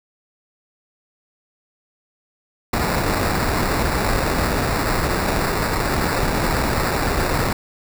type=noise with sample-and-hold; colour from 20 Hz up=pink; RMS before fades=-20 dBFS; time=2.73-7.53 s; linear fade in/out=5 ms; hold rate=3150 Hz; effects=none